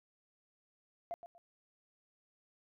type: tone with echo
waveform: sine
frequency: 687 Hz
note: F5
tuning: 29 cents flat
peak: -36 dBFS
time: 1.11-1.14 s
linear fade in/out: 0 ms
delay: 120 ms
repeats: 2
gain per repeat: -11 dB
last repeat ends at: 1.38 s
effects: tanh soft clip ceiling -33 dBFS